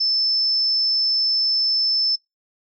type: tone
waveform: sine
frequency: 5274 Hz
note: E8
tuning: in tune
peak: -17 dBFS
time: 0-2.16 s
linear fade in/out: 10 ms
effects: noise-tail reverb RT60 0.2 s tail -25 dB re dry